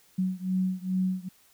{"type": "beating tone pair", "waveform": "sine", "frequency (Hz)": [185, 187.4], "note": ["F#3", "F#3"], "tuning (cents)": [0, 22], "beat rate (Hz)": 2.4, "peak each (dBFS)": [-28, -29], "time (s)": [0.18, 1.29], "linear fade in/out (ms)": 10, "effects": ["white hiss -61 dBFS RMS until 1.53 s"]}